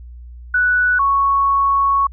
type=tone pair in turn; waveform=sine; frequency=1480 / 1108.7 Hz; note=F#6 / C#6; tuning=0 / 0 cents; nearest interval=perfect fourth; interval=500 cents; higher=first; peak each=-12 dBFS; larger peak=neither; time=0.54-0.99 / 0.99-2.07 s; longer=second; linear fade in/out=5 ms; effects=added 60 Hz sine -33 dBFS peak until 2.12 s